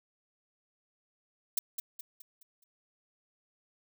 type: noise with echo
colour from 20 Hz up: violet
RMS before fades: -28 dBFS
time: 1.57-1.59 s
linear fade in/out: 5 ms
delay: 210 ms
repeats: 5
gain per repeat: -7 dB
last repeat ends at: 2.64 s
effects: none